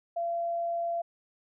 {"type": "tone", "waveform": "sine", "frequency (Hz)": 682, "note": "F5", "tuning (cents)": -41, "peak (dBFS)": -28, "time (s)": [0.16, 1.02], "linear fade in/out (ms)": 10, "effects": []}